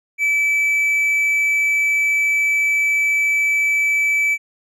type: tone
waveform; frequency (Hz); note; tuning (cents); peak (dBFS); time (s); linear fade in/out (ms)
triangle; 2307; D7; -31; -13; 0.18-4.38; 50
effects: none